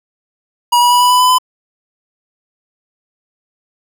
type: tone with pitch steps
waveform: square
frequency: 963 / 970.8 / 978.7 / 986.6 / 994.7 / 1002.7 / 1010.9 Hz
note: B5 / B5 / B5 / B5 / B5 / B5 / B5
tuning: -44 / -30 / -16 / -2 / +12 / +26 / +40 cents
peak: -8 dBFS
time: 0.72-1.385 s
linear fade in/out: 10 ms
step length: 95 ms
effects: none